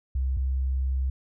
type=tone pair in turn; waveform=sine; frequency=65.41 / 65.72 Hz; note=C2 / C2; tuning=0 / +8 cents; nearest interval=unison; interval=8 cents; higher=second; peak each=-23 dBFS; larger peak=neither; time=0.15-0.37 / 0.37-1.1 s; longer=second; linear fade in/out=5 ms; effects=none